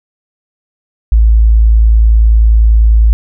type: tone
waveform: sine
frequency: 55.1 Hz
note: A1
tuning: 3 cents sharp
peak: -3 dBFS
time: 1.12-3.13 s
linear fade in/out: 0 ms
effects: none